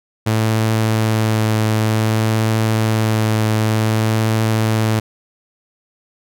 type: tone with vibrato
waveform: sawtooth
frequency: 110 Hz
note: A2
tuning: in tune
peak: -10 dBFS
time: 0.26-5 s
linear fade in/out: 10 ms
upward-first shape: triangle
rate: 0.54 Hz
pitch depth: 15 cents each way
effects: none